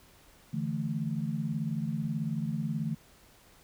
sine chord, D suspended second, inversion none, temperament just, 146.83 / 165.19 / 220.2 Hz, D3 / E3 / A3, 0 / +4 / +2 cents, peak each -34 dBFS, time 0.53-2.95 s, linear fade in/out 10 ms, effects pink hiss -59 dBFS RMS until 3.63 s

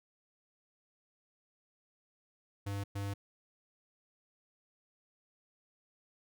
square tone bursts at uneven times, 100 Hz, G2, 35 cents sharp, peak -36 dBFS, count 2, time 2.66-2.84 / 2.95-3.14 s, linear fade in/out 10 ms, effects none

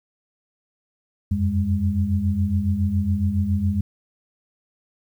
sine tone cluster, 86.8 / 94 / 203.5 Hz, F2 / F#2 / G#3, -10 / +28 / -35 cents, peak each -23 dBFS, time 1.31-3.81 s, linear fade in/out 5 ms, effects 9-bit

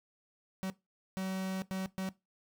45% pulse tone bursts at uneven times, 189.3 Hz, F#3, 40 cents sharp, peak -34 dBFS, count 4, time 0.63-0.7 / 1.17-1.62 / 1.71-1.86 / 1.98-2.09 s, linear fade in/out 0 ms, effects noise-tail reverb RT60 0.2 s tail -18 dB re dry

